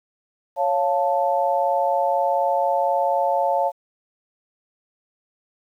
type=chord; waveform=sine; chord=Db augmented; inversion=none; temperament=equal; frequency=554.4 / 698.5 / 880 Hz; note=Db5 / F5 / A5; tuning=0 / 0 / 0 cents; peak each=-22 dBFS; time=0.56-3.72 s; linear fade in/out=50 ms; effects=9-bit